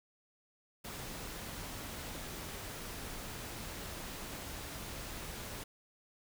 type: noise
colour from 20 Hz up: pink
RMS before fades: -44 dBFS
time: 0.84-5.64 s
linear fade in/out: 10 ms
effects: none